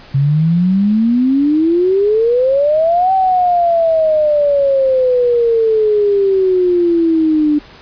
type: exponential two-way sweep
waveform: sine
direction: up then down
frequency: 134.4 to 770 to 294.3 Hz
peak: -9 dBFS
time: 0.14-7.59 s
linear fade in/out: 10 ms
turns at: 3.13 s
effects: pink hiss -39 dBFS RMS until 7.81 s + resampled to 11025 Hz